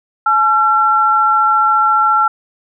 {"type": "tone pair together", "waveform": "sine", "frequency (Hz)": [855, 1357.2], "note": ["A5", "F6"], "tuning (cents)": [-50, -50], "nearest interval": "minor sixth", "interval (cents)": 800, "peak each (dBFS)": [-15, -10], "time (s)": [0.26, 2.28], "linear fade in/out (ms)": 5, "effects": []}